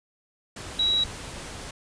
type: tone in noise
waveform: sine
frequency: 3878 Hz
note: B7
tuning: 32 cents flat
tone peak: -20 dBFS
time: 0.79-1.04 s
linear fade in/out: 5 ms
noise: pink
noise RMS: -38 dBFS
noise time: 0.56-1.71 s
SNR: +15 dB
effects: resampled to 22050 Hz